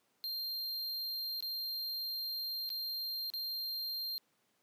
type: tone with dropouts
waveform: square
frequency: 4186 Hz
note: C8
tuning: in tune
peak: -37 dBFS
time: 0.24-4.18 s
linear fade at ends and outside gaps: 0 ms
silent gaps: 1.405-1.425 / 2.692-2.702 / 3.301-3.337 s
effects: pink hiss -75 dBFS RMS until 4.62 s + high-pass 200 Hz 12 dB/octave